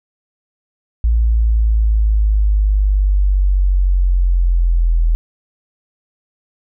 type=linear sweep; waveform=sine; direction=down; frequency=57 to 41 Hz; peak=-10 dBFS; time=1.04-5.15 s; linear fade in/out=0 ms; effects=none